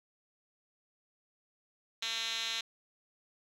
5% pulse tone with band-pass filter, 226.7 Hz, A#3, 48 cents flat, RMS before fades -36 dBFS, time 2.02-2.61 s, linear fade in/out 5 ms, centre 4100 Hz, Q 9.3, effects none

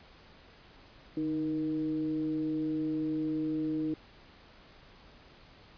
sine tone with frequency modulation, 311.1 Hz, D#4, in tune, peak -29 dBFS, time 1.17-3.94 s, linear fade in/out 2 ms, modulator 162 Hz, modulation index 0.42, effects pink hiss -56 dBFS RMS until 5.77 s + resampled to 11025 Hz

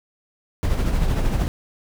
brown noise with tremolo, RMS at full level -18 dBFS, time 0.63-1.48 s, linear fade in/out 0 ms, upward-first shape sine, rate 13 Hz, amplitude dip 45%, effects none

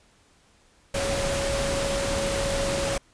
sine tone in noise, 554.4 Hz, C#5, in tune, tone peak -27 dBFS, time 0.94-2.98 s, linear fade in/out 5 ms, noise pink, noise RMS -28 dBFS, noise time 0.94-2.98 s, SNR -2 dB, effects pink hiss -60 dBFS RMS until 3.13 s + resampled to 22050 Hz

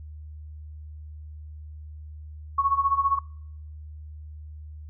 sine tone with tremolo, 1106 Hz, C#6, 4 cents flat, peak -17 dBFS, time 2.58-3.19 s, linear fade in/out 5 ms, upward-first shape sine, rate 15 Hz, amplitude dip 80%, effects noise-tail reverb RT60 0.7 s tail -24 dB re dry + added 76 Hz sine -38 dBFS peak until 4.89 s

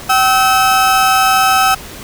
35% pulse tone pair together, 767.7 / 1293 Hz, G5 / E6, -36 / -34 cents, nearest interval major sixth, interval 902 cents, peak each -10 dBFS, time 0.09-1.75 s, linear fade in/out 10 ms, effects pink hiss -31 dBFS RMS until 2.03 s

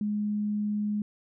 sine tone, 208.8 Hz, G#3, 10 cents sharp, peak -26 dBFS, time 0.01-1.02 s, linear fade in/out 2 ms, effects none

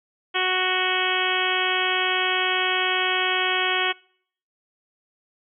harmonic tone with a mistuned harmonic, 370 Hz, F#4, in tune, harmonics 1 / 2 / 3 / 4 / 5 / 6 / 7 / 8 / 9, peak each -29 / -29 / -29 / -29 / -29 / -29 / -29 / -29 / -29 dBFS, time 0.34-3.93 s, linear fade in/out 20 ms, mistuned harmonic 9, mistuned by -38 cents, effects noise-tail reverb RT60 0.6 s tail -25 dB re dry

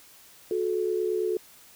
sine tone pair together, 364.5 / 433.5 Hz, F#4 / A4, -26 / -26 cents, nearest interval minor third, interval 300 cents, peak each -27 dBFS, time 0.51-1.37 s, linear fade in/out 2 ms, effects white hiss -53 dBFS RMS until 1.75 s

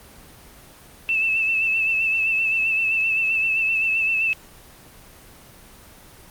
sine tone with vibrato, 2637 Hz, E7, in tune, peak -18 dBFS, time 1.09-4.33 s, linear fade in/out 0 ms, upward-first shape sine, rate 7.7 Hz, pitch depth 36 cents each way, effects pink hiss -46 dBFS RMS until 6.3 s + Opus 24 kbps

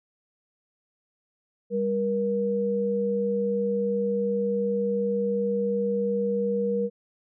sine tone pair together, 198.55 / 475.8 Hz, G3 / A#4, +22 / +35 cents, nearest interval octave + minor third, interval 1513 cents, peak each -28 / -24 dBFS, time 1.7-6.9 s, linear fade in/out 50 ms, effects none

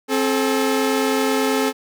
sawtooth tone pair together, 265.2 / 432 Hz, C4 / A4, +23 / -32 cents, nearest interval minor sixth, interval 845 cents, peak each -16 dBFS, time 0.08-1.73 s, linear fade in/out 50 ms, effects none

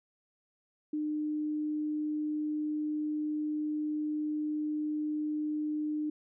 sine tone, 302.8 Hz, D#4, 47 cents flat, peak -30 dBFS, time 0.93-6.1 s, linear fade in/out 5 ms, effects none

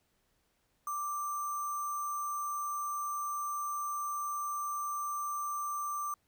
sine tone with sample-and-hold, 1174.7 Hz, D6, in tune, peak -33 dBFS, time 0.87-6.14 s, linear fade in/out 2 ms, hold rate 7350 Hz, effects pink hiss -75 dBFS RMS until 6.27 s

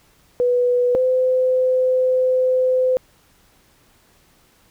sine tone pair in turn, 491.8 / 511.6 Hz, B4 / C5, -7 / -39 cents, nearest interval minor second, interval 68 cents, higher second, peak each -14 dBFS, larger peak neither, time 0.4-0.95 / 0.95-2.97 s, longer second, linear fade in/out 0 ms, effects pink hiss -56 dBFS RMS until 4.7 s

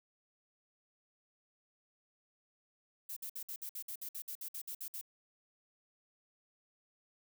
violet noise bursts, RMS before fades -43 dBFS, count 15, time 3.09-5.013 s, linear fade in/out 5 ms, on 75 ms, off 57 ms, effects none

